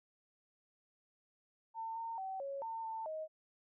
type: tone with pitch steps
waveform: sine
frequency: 901 / 913 / 765 / 553 / 904 / 893 / 628 Hz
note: A5 / A#5 / G5 / C#5 / A5 / A5 / D#5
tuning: +41 / -36 / -42 / -4 / +47 / +25 / +16 cents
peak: -39 dBFS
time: 1.74-3.28 s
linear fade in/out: 50 ms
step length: 220 ms
effects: none